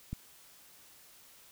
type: click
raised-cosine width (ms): 5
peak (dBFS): -24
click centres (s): 0.13
effects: white hiss -58 dBFS RMS until 1.51 s